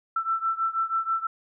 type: beating tone pair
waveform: sine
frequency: 1332 / 1338.2 Hz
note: E6 / E6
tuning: +18 / +26 cents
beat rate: 6.2 Hz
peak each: -26 / -28 dBFS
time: 0.16-1.27 s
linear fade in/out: 5 ms
effects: none